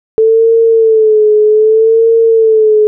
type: tone with vibrato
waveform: sine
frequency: 440 Hz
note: A4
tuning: in tune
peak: -4 dBFS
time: 0.18-2.87 s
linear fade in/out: 0 ms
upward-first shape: sine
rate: 0.64 Hz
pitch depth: 62 cents each way
effects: none